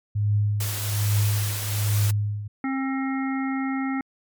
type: tone with tremolo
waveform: sine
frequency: 103.83 Hz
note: G#2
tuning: in tune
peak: -17 dBFS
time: 0.15-2.48 s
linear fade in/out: 10 ms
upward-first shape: triangle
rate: 1.2 Hz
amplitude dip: 80%
type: noise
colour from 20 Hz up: white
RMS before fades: -31 dBFS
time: 0.6-2.11 s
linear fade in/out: 5 ms
type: harmonic tone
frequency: 267.6 Hz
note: C4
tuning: 39 cents sharp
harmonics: 1 / 3 / 5 / 7 / 8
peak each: -24 / -34 / -35 / -37 / -37 dBFS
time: 2.64-4.01 s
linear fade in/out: 2 ms
effects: MP3 96 kbps